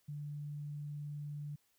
sine tone, 146.83 Hz, D3, in tune, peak -40 dBFS, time 0.08-1.56 s, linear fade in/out 10 ms, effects white hiss -75 dBFS RMS until 1.78 s

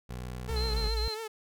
20% pulse tone with pitch glide, 61.9 to 64.6 Hz, B1 to C2, +5 to -21 cents, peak -32 dBFS, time 0.09-0.89 s, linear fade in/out 10 ms, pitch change +74 cents, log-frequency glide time 0.6-0.67 s
sawtooth tone with vibrato, 440 Hz, A4, in tune, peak -32 dBFS, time 0.48-1.28 s, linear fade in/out 10 ms, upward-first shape triangle, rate 7.2 Hz, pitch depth 68 cents each way
sine exponential two-way sweep, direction down then up, 67.2 to 51.6 to 60.9 Hz, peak -28 dBFS, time 0.5-1.08 s, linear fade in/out 0 ms, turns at 0.87 s
sine tone bursts, 4128 Hz, C8, 24 cents flat, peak -34 dBFS, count 3, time 0.56-1.146 s, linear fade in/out 5 ms, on 180 ms, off 23 ms
effects none

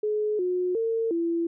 sine tone with pitch steps, 424.1 / 362 / 453.5 / 336.5 Hz, G#4 / F#4 / A#4 / E4, +36 / -38 / -48 / +36 cents, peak -23 dBFS, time 0.03-1.47 s, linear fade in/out 5 ms, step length 360 ms, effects none

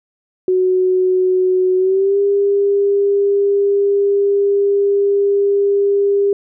sine tone with pitch glide, 370 to 401.2 Hz, F#4 to G4, 0 to +40 cents, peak -11 dBFS, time 0.48-6.33 s, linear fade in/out 2 ms, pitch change +140 cents, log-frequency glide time 1.77-2.18 s, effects none

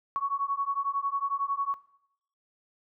sine beating tone pair, 1108.7 / 1119.7 Hz, C#6 / C#6, 0 / +17 cents, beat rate 11 Hz, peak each -30 dBFS, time 0.16-1.74 s, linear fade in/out 0 ms, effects noise-tail reverb RT60 0.7 s tail -17 dB re dry

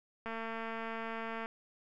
click train, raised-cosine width 0.5 ms, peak -26 dBFS, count 272, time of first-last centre 0.26-1.459 s, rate 226 Hz, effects none

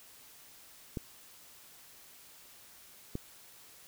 clicks, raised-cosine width 3 ms, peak -22 dBFS, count 2, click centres 0.972 / 3.154 s, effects white hiss -56 dBFS RMS until 3.87 s

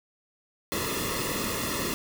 pink noise with comb filter, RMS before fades -30 dBFS, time 0.72-1.94 s, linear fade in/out 0 ms, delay 1.3 ms, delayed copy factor -0.75, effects none

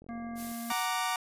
click train, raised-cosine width 2 ms, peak -39 dBFS, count 23, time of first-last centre 0.02-0.515 s, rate 44.4 Hz
harmonic tone, 233.1 Hz, A#3, in tune, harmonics 1 / 3 / 5 / 7 / 9, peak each -37 / -44 / -50 / -54 / -54 dBFS, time 0.09-0.72 s, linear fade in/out 0 ms
blue noise, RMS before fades -42 dBFS, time 0.35-0.88 s, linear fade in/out 50 ms
sawtooth chord, Gb augmented, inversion none, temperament equal, 740 / 932.3 / 1174.7 Hz, Gb5 / Bb5 / D6, 0 / 0 / 0 cents, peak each -30 dBFS, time 0.7-1.16 s, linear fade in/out 2 ms
effects resampled to 32000 Hz

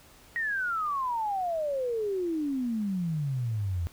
sine exponential sweep, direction down, 1901 to 82.1 Hz, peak -27 dBFS, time 0.36-3.87 s, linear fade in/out 0 ms, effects pink hiss -55 dBFS RMS until 3.92 s

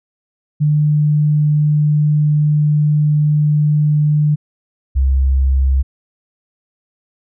sine tone pair in turn, 149.8 / 66.73 Hz, D3 / C2, +35 / +35 cents, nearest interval octave + major second, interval 1400 cents, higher first, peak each -10 dBFS, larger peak neither, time 0.6-4.36 / 4.95-5.83 s, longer first, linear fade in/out 20 ms, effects none

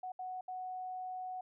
sine tone bursts at uneven times, 740 Hz, F#5, in tune, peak -39 dBFS, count 3, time 0.03-0.12 / 0.19-0.41 / 0.48-1.41 s, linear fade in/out 5 ms, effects none

